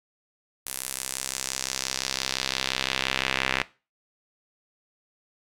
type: tone with band-pass filter sweep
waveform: sawtooth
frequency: 65.8 Hz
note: C2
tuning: 10 cents sharp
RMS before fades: -30 dBFS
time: 0.66-3.63 s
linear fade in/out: 5 ms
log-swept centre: 11000 to 2300 Hz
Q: 1.5
effects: noise-tail reverb RT60 0.3 s tail -18 dB re dry